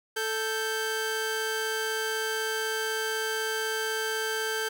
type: tone pair together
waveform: sawtooth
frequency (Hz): 440 / 1568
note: A4 / G6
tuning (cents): 0 / 0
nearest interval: octave + minor seventh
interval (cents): 2200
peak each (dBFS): -27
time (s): 0.16-4.69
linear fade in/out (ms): 10
effects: none